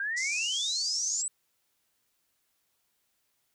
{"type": "exponential sweep", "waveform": "sine", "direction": "up", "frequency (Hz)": [1568, 8140], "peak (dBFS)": -29, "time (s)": [0, 1.28], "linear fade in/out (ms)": 2}
{"type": "band-pass noise", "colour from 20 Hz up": "pink", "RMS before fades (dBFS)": -36, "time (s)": [0.16, 1.23], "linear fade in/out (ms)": 20, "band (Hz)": [5300, 7100], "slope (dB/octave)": 48}
{"effects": ["white hiss -75 dBFS RMS until 3.54 s"]}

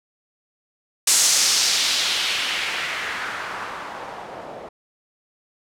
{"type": "noise with low-pass filter sweep", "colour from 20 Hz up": "blue", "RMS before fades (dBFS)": -23, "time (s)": [1.07, 4.69], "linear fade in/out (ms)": 5, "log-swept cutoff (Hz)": [7800, 570], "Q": 1.6, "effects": []}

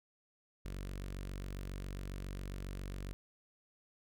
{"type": "tone with notch filter", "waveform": "sawtooth", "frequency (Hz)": 47.34, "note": "F#1", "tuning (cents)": 40, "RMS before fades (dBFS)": -43, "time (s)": [0.65, 3.13], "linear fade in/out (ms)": 0, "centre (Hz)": 830, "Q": 1.6, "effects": []}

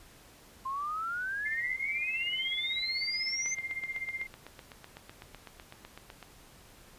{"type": "exponential sweep", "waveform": "sine", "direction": "up", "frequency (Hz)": [1046.5, 6272], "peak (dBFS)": -32, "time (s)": [0.65, 3.55], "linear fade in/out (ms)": 10}
{"type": "tone with tremolo", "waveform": "sine", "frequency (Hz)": 2103, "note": "C7", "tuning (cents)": 8, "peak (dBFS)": -31, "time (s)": [1.45, 4.27], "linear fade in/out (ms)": 10, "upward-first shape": "sine", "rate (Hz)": 16, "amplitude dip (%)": 80}
{"type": "click train", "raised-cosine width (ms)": 0.3, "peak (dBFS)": -29, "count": 23, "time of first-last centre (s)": [3.46, 6.227], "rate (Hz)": 7.95}
{"effects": ["pink hiss -56 dBFS RMS until 6.98 s", "resampled to 32000 Hz"]}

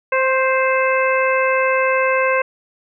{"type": "harmonic tone with a mistuned harmonic", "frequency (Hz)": 523.3, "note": "C5", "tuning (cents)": 0, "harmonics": [1, 2, 3, 4, 5], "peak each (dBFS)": [-17, -20, -22, -23, -24], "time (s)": [0.12, 2.42], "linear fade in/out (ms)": 5, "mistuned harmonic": 2, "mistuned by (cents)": 16, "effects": []}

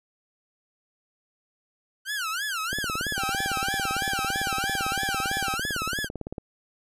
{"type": "tone with vibrato", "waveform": "sawtooth", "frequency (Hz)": 1480, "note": "F#6", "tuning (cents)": 0, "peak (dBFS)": -24, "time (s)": [2.05, 6.09], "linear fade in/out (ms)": 50, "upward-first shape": "sine", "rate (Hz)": 3.1, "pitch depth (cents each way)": 260}
{"type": "click train", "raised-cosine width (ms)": 2, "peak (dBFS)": -20, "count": 66, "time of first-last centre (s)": [2.73, 6.382], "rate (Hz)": 17.8}
{"type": "tone", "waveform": "sawtooth", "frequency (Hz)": 785, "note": "G5", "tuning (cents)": 2, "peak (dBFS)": -26, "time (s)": [3.15, 5.58], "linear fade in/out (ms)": 50}
{"effects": ["resampled to 32000 Hz"]}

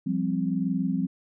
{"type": "chord", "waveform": "sine", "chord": "F suspended second", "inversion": "none", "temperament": "equal", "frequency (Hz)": [174.61, 196, 261.6], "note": ["F3", "G3", "C4"], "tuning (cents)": [0, 0, 0], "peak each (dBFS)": -28, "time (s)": [0.06, 1.07], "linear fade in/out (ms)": 10, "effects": []}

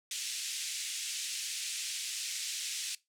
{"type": "band-pass noise", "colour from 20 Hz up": "white", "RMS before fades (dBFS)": -38, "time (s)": [0.11, 2.95], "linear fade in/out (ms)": 2, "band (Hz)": [2300, 8600], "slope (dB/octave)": 24, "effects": ["noise-tail reverb RT60 0.2 s tail -20 dB re dry"]}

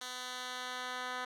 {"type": "tone with band-pass filter sweep", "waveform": "10% pulse", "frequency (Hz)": 251.3, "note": "B3", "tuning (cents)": 30, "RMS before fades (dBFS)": -41, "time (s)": [0.01, 1.25], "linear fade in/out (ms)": 5, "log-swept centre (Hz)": [4600, 1900], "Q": 0.82, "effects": []}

